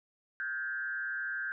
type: tone with frequency modulation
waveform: sine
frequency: 1568 Hz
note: G6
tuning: in tune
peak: -33 dBFS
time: 0.4-1.52 s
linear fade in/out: 0 ms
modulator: 123 Hz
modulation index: 0.91
effects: none